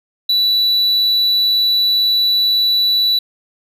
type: tone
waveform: triangle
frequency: 3951 Hz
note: B7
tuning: in tune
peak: -10 dBFS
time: 0.29-3.19 s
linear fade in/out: 5 ms
effects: none